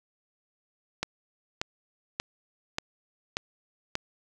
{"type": "click train", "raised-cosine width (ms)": 0.2, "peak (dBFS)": -11, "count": 6, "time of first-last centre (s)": [1.03, 3.954], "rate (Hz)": 1.71, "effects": []}